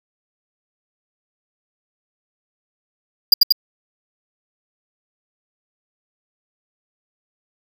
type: tone with echo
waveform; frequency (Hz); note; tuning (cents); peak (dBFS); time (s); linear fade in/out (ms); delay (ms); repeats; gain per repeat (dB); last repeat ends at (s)
square; 4833; D8; +49; -5; 3.32-3.34; 5; 92; 2; -2; 3.524
effects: 7-bit